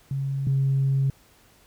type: tone pair in turn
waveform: sine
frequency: 137 / 135.9 Hz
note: C#3 / C#3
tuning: -20 / -34 cents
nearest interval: unison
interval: 14 cents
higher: first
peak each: -24 / -18 dBFS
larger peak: second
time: 0.11-0.47 / 0.47-1.1 s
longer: second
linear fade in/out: 2 ms
effects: tanh soft clip ceiling -15 dBFS + pink hiss -57 dBFS RMS until 1.66 s